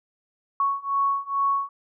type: beating tone pair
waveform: sine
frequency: 1108.7 / 1111 Hz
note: C#6 / C#6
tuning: 0 / +4 cents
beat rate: 2.3 Hz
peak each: -25 / -24 dBFS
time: 0.6-1.69 s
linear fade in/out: 2 ms
effects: none